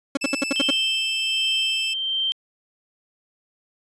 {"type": "tone bursts", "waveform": "30% pulse", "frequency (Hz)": 277.2, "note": "C#4", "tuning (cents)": 0, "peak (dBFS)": -16, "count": 7, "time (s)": [0.15, 0.706], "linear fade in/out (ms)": 5, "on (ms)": 22, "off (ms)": 67}
{"type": "tone", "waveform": "sawtooth", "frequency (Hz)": 2637, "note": "E7", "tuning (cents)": 0, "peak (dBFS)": -22, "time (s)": [0.21, 1.94], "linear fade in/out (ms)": 10}
{"type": "tone with tremolo", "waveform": "sine", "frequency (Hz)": 3136, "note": "G7", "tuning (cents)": 0, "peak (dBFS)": -20, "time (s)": [0.56, 2.32], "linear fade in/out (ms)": 0, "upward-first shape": "sine", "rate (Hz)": 1.3, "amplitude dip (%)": 40}
{"effects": ["resampled to 22050 Hz"]}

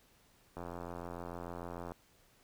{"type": "click train", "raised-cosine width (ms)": 1, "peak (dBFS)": -29, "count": 118, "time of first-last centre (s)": [0.57, 1.919], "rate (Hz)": 86.7, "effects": ["pink hiss -67 dBFS RMS until 2.43 s"]}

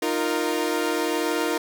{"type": "chord", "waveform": "sawtooth", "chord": "Eb suspended second", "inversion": "none", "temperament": "equal with one note detuned", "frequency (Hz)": [308.3, 349.2, 466.2], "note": ["Eb4", "F4", "Bb4"], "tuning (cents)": [-16, 0, 0], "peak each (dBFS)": -23, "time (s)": [0.02, 1.58], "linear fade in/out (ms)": 5, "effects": []}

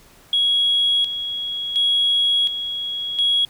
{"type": "tone with tremolo", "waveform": "sine", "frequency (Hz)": 3322, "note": "G#7", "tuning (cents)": 0, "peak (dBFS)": -14, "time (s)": [0.33, 3.45], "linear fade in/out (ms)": 2, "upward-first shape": "square", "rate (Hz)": 0.7, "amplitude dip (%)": 65, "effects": ["tanh soft clip ceiling -10 dBFS", "pink hiss -50 dBFS RMS until 3.49 s"]}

